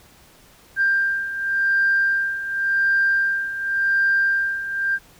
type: beating tone pair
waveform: sine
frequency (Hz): 1587 / 1587.9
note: G6 / G6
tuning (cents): +21 / +22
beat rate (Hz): 0.9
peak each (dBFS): -23 / -18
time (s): 0.76-4.99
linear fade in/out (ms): 50
effects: tanh soft clip ceiling -10 dBFS + pink hiss -51 dBFS RMS until 5.19 s